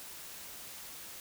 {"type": "silence", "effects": ["white hiss -47 dBFS RMS until 1.2 s"]}